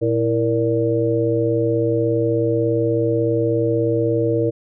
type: harmonic tone with a mistuned harmonic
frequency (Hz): 116.54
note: A#2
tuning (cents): 0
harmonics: 1 / 3 / 4 / 5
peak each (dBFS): -22 / -21 / -19 / -25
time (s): 0.01-4.51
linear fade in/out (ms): 20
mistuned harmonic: 3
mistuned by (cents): -110
effects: none